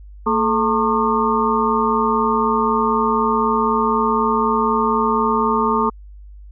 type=tone cluster; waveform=sine; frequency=227.3 / 432.1 / 908 / 1083 / 1207 Hz; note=A#3 / A4 / A#5 / C#6 / D6; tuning=-43 / -31 / -46 / -41 / +47 cents; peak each=-21 dBFS; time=0.26-5.9 s; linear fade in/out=10 ms; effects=added 50 Hz sine -36 dBFS peak until 6.51 s